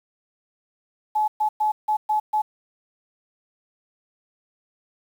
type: tone bursts at uneven times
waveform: sine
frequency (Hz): 854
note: G#5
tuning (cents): +48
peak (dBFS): -18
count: 6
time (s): 1.15-1.28 / 1.4-1.49 / 1.6-1.72 / 1.88-1.97 / 2.09-2.2 / 2.33-2.42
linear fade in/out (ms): 10
effects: 8-bit